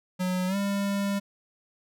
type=tone with pitch glide; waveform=square; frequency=183.1 to 199.67 Hz; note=F#3 to G3; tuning=-18 to +32 cents; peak=-26 dBFS; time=0.19-1.2 s; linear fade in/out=20 ms; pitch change=+150 cents; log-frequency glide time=0.47-0.56 s; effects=none